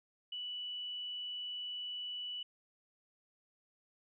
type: tone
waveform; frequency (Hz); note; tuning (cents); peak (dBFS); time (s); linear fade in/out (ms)
sine; 2960; F#7; 0; -39; 0.32-2.43; 5
effects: none